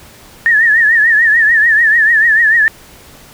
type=tone with vibrato; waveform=sine; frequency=1793 Hz; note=A6; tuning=32 cents sharp; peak=-6 dBFS; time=0.46-2.68 s; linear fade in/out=0 ms; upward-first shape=triangle; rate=6.8 Hz; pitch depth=120 cents each way; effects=pink hiss -39 dBFS RMS until 3.33 s

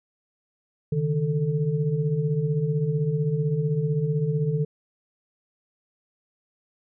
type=tone cluster; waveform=sine; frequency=139.2 / 154.9 / 441.5 Hz; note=C#3 / D#3 / A4; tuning=+8 / -7 / +6 cents; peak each=-28 / -23 / -29 dBFS; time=0.92-4.65 s; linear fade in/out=5 ms; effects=none

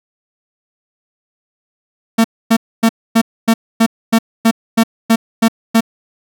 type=tone bursts; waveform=45% pulse; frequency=226.4 Hz; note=A3; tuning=50 cents sharp; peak=-7 dBFS; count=12; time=2.18-5.808 s; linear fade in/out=10 ms; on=64 ms; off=260 ms; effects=none

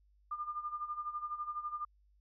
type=tone with tremolo; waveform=sine; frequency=1205 Hz; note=D6; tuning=44 cents sharp; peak=-34 dBFS; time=0.31-1.85 s; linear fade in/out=5 ms; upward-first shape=sine; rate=12 Hz; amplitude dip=75%; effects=added 50 Hz sine -65 dBFS peak until 2.2 s

